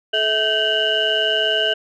sine tone cluster, 431.7 / 649 / 1546 / 2858 / 3002 Hz, A4 / E5 / G6 / F7 / F#7, -33 / -27 / -24 / +39 / +24 cents, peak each -24 / -22 / -22 / -21 / -21 dBFS, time 0.13-1.74 s, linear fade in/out 10 ms, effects tanh soft clip ceiling -8 dBFS

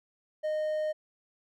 triangle tone, 616 Hz, D#5, 17 cents flat, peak -26 dBFS, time 0.43-0.93 s, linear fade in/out 20 ms, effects none

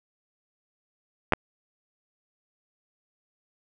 clicks, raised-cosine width 0.5 ms, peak -5 dBFS, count 2, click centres 1.323 / 1.335 s, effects none

